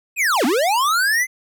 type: linear two-way sweep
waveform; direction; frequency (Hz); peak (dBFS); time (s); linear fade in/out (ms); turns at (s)
square; down then up; 2617 to 220 to 2093; -16; 0.16-1.27; 50; 0.45
effects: none